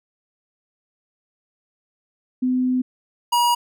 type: tone pair in turn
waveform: sine / square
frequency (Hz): 253.8 / 958.2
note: B3 / A#5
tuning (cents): +47 / +47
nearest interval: octave + major seventh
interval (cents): 2300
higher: second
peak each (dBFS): -17 / -16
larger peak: second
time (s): 2.42-2.82 / 3.32-3.55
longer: first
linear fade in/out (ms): 10
effects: none